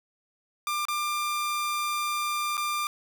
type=tone with dropouts; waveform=sawtooth; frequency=1193 Hz; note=D6; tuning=27 cents sharp; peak=-23 dBFS; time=0.67-2.87 s; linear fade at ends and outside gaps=1 ms; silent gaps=0.853-0.884 / 2.57-2.577 s; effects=none